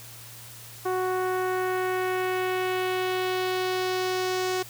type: tone with low-pass filter sweep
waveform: sawtooth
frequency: 370 Hz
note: F#4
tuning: in tune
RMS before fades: -27 dBFS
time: 0.85-4.63 s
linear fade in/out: 10 ms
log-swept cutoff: 1200 to 6800 Hz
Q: 1.4
effects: added 116 Hz sine -48 dBFS peak until 4.69 s + white hiss -45 dBFS RMS until 4.69 s